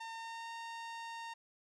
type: tone with pitch glide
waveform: sawtooth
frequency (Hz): 909 to 920.6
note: A#5 to A#5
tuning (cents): -44 to -22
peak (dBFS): -39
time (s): 0-1.34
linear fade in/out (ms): 10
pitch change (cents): +22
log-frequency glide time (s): 0.14-0.51
effects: low-pass 6000 Hz 12 dB/octave